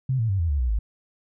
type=tone with pitch steps; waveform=sine; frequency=131 / 112.73 / 97.01 / 83.48 / 71.84 / 61.82 / 53.2 Hz; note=C3 / A2 / G2 / E2 / D2 / B1 / G#1; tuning=+2 / +42 / -18 / +22 / -38 / +2 / +42 cents; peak=-20 dBFS; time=0.09-0.79 s; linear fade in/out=5 ms; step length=100 ms; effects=none